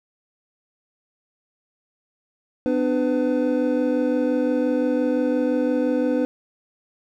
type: tone cluster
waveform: triangle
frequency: 251.9 / 297.7 / 502 Hz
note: B3 / D4 / B4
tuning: +34 / +24 / +28 cents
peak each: -21 dBFS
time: 2.66-6.25 s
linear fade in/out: 0 ms
effects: none